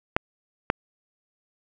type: clicks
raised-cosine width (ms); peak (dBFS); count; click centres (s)
0.5; -4; 2; 0.165 / 0.701
effects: none